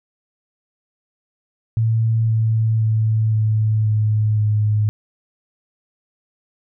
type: tone with pitch steps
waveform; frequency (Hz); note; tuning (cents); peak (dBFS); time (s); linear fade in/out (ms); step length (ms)
sine; 112.7 / 111.34 / 110 / 108.67 / 107.36 / 106.07; A2 / A2 / A2 / A2 / A2 / G#2; +42 / +21 / 0 / -21 / -42 / +37; -14; 1.77-4.89; 0; 520
effects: none